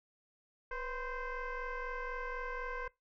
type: tone with frequency modulation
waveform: sine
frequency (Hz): 535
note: C5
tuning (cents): +38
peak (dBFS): -36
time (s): 0.71-2.88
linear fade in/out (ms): 5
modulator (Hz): 513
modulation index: 2.7
effects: noise-tail reverb RT60 0.2 s tail -23 dB re dry + tanh soft clip ceiling -33 dBFS